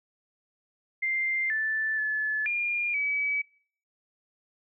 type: tone with pitch steps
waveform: sine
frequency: 2095 / 1758 / 1726 / 2411 / 2284 Hz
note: C7 / A6 / A6 / D7 / D7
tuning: +2 / -2 / -34 / +45 / -49 cents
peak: -25 dBFS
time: 1.02-3.42 s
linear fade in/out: 10 ms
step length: 480 ms
effects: noise-tail reverb RT60 0.5 s tail -22 dB re dry